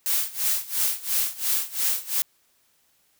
blue noise with tremolo, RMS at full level -22 dBFS, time 0.06-2.22 s, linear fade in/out 0 ms, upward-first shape sine, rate 2.9 Hz, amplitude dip 90%, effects white hiss -65 dBFS RMS until 3.19 s

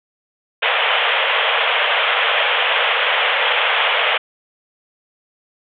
white band-pass noise, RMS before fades -17 dBFS, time 0.62-4.18 s, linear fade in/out 10 ms, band 450 to 3400 Hz, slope 96 dB/octave, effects none

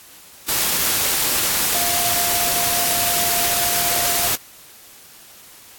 sine tone in noise, 699 Hz, F5, 1 cent sharp, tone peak -26 dBFS, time 1.74-4.28 s, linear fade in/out 10 ms, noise white, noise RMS -19 dBFS, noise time 0.48-4.36 s, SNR -10 dB, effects white hiss -44 dBFS RMS until 5.78 s + AAC 64 kbps

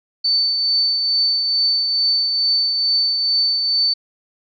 sine tone with tremolo, 4530 Hz, C#8, 37 cents sharp, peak -13 dBFS, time 0.24-3.94 s, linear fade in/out 10 ms, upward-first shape triangle, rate 2.3 Hz, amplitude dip 40%, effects none

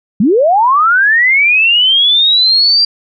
sine linear sweep, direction up, 176.5 to 4759 Hz, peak -6 dBFS, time 0.2-2.85 s, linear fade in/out 5 ms, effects none

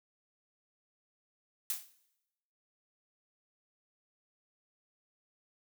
blue noise with exponential decay, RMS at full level -31 dBFS, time 1.7-1.92 s, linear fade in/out 1 ms, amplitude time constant 46 ms, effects noise-tail reverb RT60 0.9 s tail -18 dB re dry

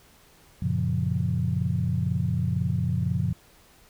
sine chord, Gb major seventh, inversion none, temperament equal, 92.5 / 116.54 / 138.59 / 174.61 Hz, Gb2 / Bb2 / Db3 / F3, 0 / 0 / 0 / 0 cents, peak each -28 dBFS, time 0.62-3.33 s, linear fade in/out 5 ms, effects tanh soft clip ceiling -12 dBFS + pink hiss -56 dBFS RMS until 3.89 s

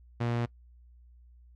sawtooth tone with low-pass filter, 118.6 Hz, A#2, 30 cents sharp, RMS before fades -30 dBFS, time 0.2-0.46 s, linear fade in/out 10 ms, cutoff 3500 Hz, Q 0.53, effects noise-tail reverb RT60 0.1 s tail -22 dB re dry + added 60 Hz sine -53 dBFS peak until 1.55 s

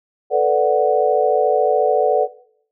sine chord, B minor seventh, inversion third, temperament equal with one note detuned, 440 / 493.9 / 582.9 / 740 Hz, A4 / B4 / D5 / F#5, 0 / 0 / -13 / 0 cents, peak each -18 dBFS, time 0.3-2.28 s, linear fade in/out 50 ms, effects noise-tail reverb RT60 0.6 s tail -17 dB re dry

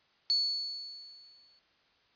sine tone with exponential decay, 4429 Hz, C#8, 2 cents flat, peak -23 dBFS, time 0.3-1.59 s, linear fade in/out 0 ms, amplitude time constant 280 ms, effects white hiss -68 dBFS RMS until 2.15 s + resampled to 11025 Hz

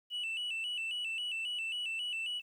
sine tone with vibrato, 2800 Hz, F7, 4 cents sharp, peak -32 dBFS, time 0.1-2.42 s, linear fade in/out 50 ms, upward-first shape square, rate 3.7 Hz, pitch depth 84 cents each way, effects tanh soft clip ceiling -33 dBFS + 11-bit

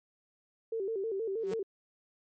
sine tone with vibrato, 418.4 Hz, G#4, 13 cents sharp, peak -31 dBFS, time 0.72-1.63 s, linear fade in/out 5 ms, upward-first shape square, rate 6.3 Hz, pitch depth 130 cents each way
sawtooth tone with exponential growth, 185 Hz, F#3, in tune, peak -32 dBFS, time 1.37-1.54 s, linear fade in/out 5 ms, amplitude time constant 35 ms
effects MP3 32 kbps

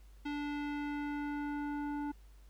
square tone with low-pass filter sweep, 291.3 Hz, D4, 14 cents flat, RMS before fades -38 dBFS, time 0.25-2.12 s, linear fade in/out 10 ms, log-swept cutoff 3200 to 1100 Hz, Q 1.3, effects added 50 Hz sine -54 dBFS peak until 2.49 s + pink hiss -69 dBFS RMS until 2.49 s

